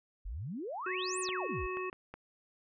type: exponential two-way sweep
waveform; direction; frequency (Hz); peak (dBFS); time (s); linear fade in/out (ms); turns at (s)
sine; up then down; 39.69 to 9956 to 39.69; -37; 0.25-1.67; 10; 1.2
type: harmonic tone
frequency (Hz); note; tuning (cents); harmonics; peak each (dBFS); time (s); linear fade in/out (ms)
369.3; F#4; -3; 1 / 3 / 5 / 7; -37 / -40 / -47 / -43; 0.86-1.9; 5
type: clicks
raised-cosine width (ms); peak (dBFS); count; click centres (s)
0.5; -30; 4; 1.289 / 1.771 / 1.929 / 2.14
effects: none